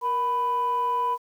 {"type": "tone pair together", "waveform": "sine", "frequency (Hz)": [471.6, 993], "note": ["A#4", "B5"], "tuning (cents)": [20, 9], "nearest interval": "octave + minor second", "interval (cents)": 1289, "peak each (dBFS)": [-31, -21], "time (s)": [0.01, 1.18], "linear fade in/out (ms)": 50, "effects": ["tanh soft clip ceiling -18 dBFS", "9-bit"]}